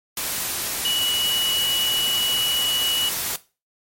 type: tone in noise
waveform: sine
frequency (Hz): 2934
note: F#7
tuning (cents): -15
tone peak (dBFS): -20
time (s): 0.85-3.09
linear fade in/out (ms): 2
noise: white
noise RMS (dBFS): -26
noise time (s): 0.17-3.36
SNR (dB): +3
effects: noise-tail reverb RT60 0.3 s tail -17 dB re dry + MP3 64 kbps